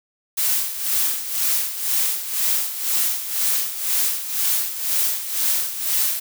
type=noise with tremolo; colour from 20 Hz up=blue; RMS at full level=-19 dBFS; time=0.37-6.2 s; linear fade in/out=10 ms; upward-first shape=sine; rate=2 Hz; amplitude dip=70%; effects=none